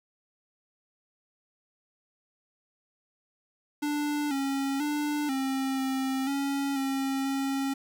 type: tone with pitch steps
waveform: square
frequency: 294.5 / 273.6 / 295.8 / 267.1 / 265.2 / 277.9 / 269.9 / 272.2 Hz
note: D4 / C#4 / D4 / C4 / C4 / C#4 / C#4 / C#4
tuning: +5 / -23 / +13 / +36 / +23 / +4 / -46 / -31 cents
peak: -28 dBFS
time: 3.82-7.74 s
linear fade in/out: 10 ms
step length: 490 ms
effects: 9-bit